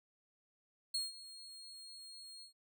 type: tone with ADSR envelope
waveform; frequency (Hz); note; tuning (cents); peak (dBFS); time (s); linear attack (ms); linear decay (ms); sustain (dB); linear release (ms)
35% pulse; 4274; C8; +36; -32; 0.94-2.53; 8; 170; -17; 110
effects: none